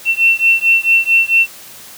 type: beating tone pair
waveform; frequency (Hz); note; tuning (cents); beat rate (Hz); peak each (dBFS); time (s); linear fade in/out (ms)
sine; 2700 / 2704.5; E7 / E7; +41 / +44; 4.5; -12; 0.05-1.47; 50
effects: white hiss -36 dBFS RMS until 1.97 s + high-pass 60 Hz 12 dB/octave